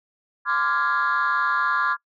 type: chord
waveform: sine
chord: D half-diminished seventh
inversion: third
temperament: equal with one note detuned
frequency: 1030.3 / 1174.7 / 1396.9 / 1661.2 Hz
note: C6 / D6 / F6 / Ab6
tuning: -27 / 0 / 0 / 0 cents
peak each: -25 / -23 / -23 / -24 dBFS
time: 0.45-1.97 s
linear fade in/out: 50 ms
effects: noise-tail reverb RT60 0.1 s tail -22 dB re dry + tanh soft clip ceiling -14 dBFS